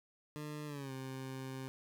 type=tone with pitch glide; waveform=20% pulse; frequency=150.1 to 132.19 Hz; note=D3 to C3; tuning=+38 to +18 cents; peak=-37 dBFS; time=0.36-1.68 s; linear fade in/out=0 ms; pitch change=-220 cents; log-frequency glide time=0.66-0.92 s; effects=none